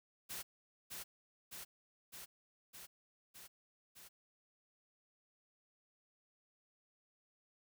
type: noise with echo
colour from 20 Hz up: white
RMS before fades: -45 dBFS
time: 0.29-0.43 s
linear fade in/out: 20 ms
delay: 610 ms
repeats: 6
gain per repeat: -2 dB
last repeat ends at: 4.09 s
effects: none